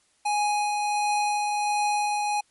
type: tone with tremolo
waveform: square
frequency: 831 Hz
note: G#5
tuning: 1 cent sharp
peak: -22 dBFS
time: 0.25-2.41 s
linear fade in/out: 10 ms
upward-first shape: triangle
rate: 1.4 Hz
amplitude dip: 30%
effects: white hiss -65 dBFS RMS until 2.5 s + MP3 48 kbps